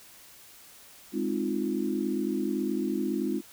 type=chord; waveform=sine; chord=F minor seventh; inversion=first; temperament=equal; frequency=207.7 / 261.6 / 311.1 / 349.2 Hz; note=Ab3 / C4 / Eb4 / F4; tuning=0 / 0 / 0 / 0 cents; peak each=-32 dBFS; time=1.12-3.42 s; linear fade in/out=50 ms; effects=white hiss -52 dBFS RMS until 3.52 s